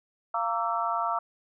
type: harmonic tone with a mistuned harmonic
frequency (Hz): 230.6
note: A#3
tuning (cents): -19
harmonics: 3 / 4 / 5 / 6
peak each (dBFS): -31 / -31 / -31 / -31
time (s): 0.34-1.19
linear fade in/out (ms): 5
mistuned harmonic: 6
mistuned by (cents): -69
effects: none